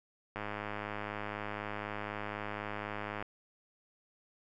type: click train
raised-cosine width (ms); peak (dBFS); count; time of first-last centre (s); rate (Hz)
0.5; -23; 299; 0.36-3.225; 104
effects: none